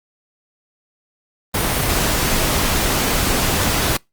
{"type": "noise", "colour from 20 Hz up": "pink", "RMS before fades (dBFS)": -18, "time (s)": [1.54, 3.97], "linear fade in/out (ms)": 5, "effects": ["noise-tail reverb RT60 0.2 s tail -26 dB re dry", "Opus 32 kbps"]}